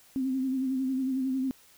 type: tone with vibrato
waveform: sine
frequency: 262.6 Hz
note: C4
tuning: 6 cents sharp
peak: -26 dBFS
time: 0.16-1.51 s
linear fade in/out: 0 ms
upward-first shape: sine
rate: 11 Hz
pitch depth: 43 cents each way
effects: white hiss -58 dBFS RMS until 1.77 s